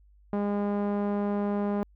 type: tone with low-pass filter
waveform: sawtooth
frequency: 203.9 Hz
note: G#3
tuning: 32 cents flat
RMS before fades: -28 dBFS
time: 0.33-1.83 s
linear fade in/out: 0 ms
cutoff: 910 Hz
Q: 0.99
effects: added 50 Hz sine -55 dBFS peak until 1.95 s